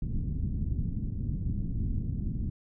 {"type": "low-pass noise", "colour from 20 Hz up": "pink", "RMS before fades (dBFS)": -31, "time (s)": [0.02, 2.5], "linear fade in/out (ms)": 2, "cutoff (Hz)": 220, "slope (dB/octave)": 24, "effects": []}